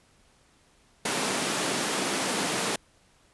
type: high-pass noise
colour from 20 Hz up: pink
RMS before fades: -28 dBFS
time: 1.05-2.76 s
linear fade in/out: 5 ms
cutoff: 180 Hz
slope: 24 dB/octave
effects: pink hiss -62 dBFS RMS until 3.33 s + resampled to 24000 Hz